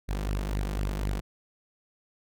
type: tone with flanger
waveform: sawtooth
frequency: 49.87 Hz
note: G1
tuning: 30 cents sharp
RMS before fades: -30 dBFS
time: 0.08-1.21 s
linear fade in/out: 20 ms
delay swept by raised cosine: 0.4 to 5.9 ms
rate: 4 Hz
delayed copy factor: +0.6
effects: none